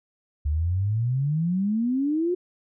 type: exponential sweep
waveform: sine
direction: up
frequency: 71 to 366.7 Hz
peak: -21 dBFS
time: 0.45-2.35 s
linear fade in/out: 10 ms
effects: none